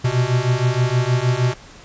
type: beating tone pair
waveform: square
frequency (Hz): 121.2 / 127.6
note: B2 / C3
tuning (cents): -32 / -43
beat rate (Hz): 6.4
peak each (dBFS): -20 / -19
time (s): 0.04-1.54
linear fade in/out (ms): 10
effects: pink hiss -43 dBFS RMS until 1.84 s + resampled to 16000 Hz